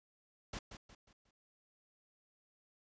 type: noise with echo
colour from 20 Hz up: pink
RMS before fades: -43 dBFS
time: 0.53-0.59 s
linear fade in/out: 5 ms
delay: 180 ms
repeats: 4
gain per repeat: -8 dB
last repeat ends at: 1.31 s
effects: resampled to 16000 Hz